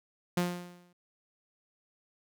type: tone with exponential decay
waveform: sawtooth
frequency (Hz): 176.7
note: F3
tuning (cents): +21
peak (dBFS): -21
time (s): 0.37-0.93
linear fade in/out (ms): 5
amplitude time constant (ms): 120
effects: none